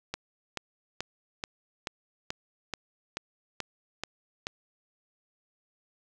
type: click train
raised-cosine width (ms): 0.2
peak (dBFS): -15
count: 11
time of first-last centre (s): 0.14-4.469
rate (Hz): 2.31
effects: none